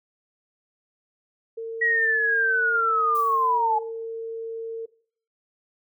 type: tone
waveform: sine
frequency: 453.6 Hz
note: A#4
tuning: 47 cents flat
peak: -29 dBFS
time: 1.57-4.86 s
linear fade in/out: 10 ms
type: linear sweep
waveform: sine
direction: down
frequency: 1921 to 843 Hz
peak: -19 dBFS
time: 1.81-3.79 s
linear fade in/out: 10 ms
type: noise with exponential decay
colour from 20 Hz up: violet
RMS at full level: -39 dBFS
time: 3.15-3.71 s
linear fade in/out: 1 ms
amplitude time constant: 120 ms
effects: noise-tail reverb RT60 0.5 s tail -19 dB re dry